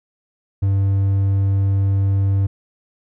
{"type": "tone", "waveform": "triangle", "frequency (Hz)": 98, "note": "G2", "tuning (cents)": 0, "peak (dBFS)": -12, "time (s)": [0.62, 2.47], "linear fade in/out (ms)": 10, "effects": []}